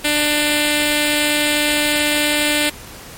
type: tone with notch filter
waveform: 5% pulse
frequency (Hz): 297.1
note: D4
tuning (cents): +20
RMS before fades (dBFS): -17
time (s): 0.04-2.7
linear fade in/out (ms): 10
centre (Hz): 1100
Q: 1.1
effects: pink hiss -36 dBFS RMS until 3.17 s + MP3 64 kbps